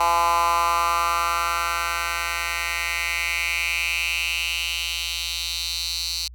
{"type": "tone with high-pass filter sweep", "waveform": "10% pulse", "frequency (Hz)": 170, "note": "F3", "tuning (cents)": -46, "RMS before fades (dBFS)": -24, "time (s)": [0, 6.28], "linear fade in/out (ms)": 5, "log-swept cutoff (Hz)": [930, 4400], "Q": 3.9, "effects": ["added 60 Hz sine -39 dBFS peak until 6.34 s"]}